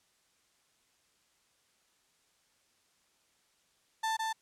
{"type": "tone with echo", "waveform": "35% pulse", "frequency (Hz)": 887, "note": "A5", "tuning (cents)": 14, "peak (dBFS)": -28, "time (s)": [4.03, 4.17], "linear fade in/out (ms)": 10, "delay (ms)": 160, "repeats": 1, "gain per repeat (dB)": -2, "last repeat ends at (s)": 4.33, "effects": ["white hiss -71 dBFS RMS until 4.41 s", "low-pass 9000 Hz 12 dB/octave"]}